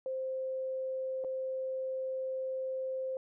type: tone with dropouts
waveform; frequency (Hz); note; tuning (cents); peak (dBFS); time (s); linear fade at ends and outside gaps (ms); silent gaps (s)
sine; 523.3; C5; 0; -33; 0.06-3.17; 1; 1.24-1.246
effects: none